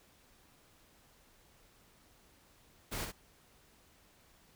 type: noise with echo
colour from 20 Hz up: pink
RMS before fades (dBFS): -39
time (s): 2.91-3.06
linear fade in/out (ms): 20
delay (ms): 62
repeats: 1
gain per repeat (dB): -5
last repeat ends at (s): 3.122
effects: pink hiss -65 dBFS RMS until 4.55 s